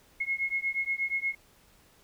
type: beating tone pair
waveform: sine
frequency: 2163 / 2171.4 Hz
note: C#7 / C#7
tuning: -43 / -36 cents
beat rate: 8.4 Hz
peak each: -31 dBFS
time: 0.2-1.35 s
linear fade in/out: 10 ms
effects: pink hiss -61 dBFS RMS until 2.03 s